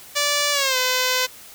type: tone with pitch glide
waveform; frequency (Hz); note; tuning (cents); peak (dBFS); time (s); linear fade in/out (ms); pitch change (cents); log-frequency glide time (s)
5% pulse; 581 to 508.7; D5 to C5; -19 to -49; -7; 0.15-1.27; 20; -230; 0.52-0.77
effects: white hiss -43 dBFS RMS until 1.54 s